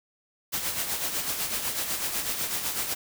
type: noise with tremolo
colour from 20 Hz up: white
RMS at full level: -28 dBFS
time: 0.52-2.95 s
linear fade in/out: 20 ms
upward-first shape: sine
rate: 8 Hz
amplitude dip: 50%
effects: none